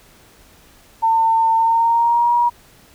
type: tone with pitch glide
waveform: sine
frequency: 902 to 955.6 Hz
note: A5 to A#5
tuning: +43 to +43 cents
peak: -12 dBFS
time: 1.02-2.5 s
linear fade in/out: 20 ms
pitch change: +100 cents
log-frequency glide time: 1.55-2.33 s
effects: pink hiss -49 dBFS RMS until 2.94 s